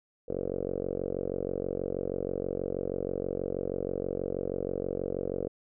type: tone with low-pass filter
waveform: 5% pulse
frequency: 46.25 Hz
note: F#1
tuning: in tune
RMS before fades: -33 dBFS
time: 0.28-5.48 s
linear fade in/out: 10 ms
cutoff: 490 Hz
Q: 4.6
effects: none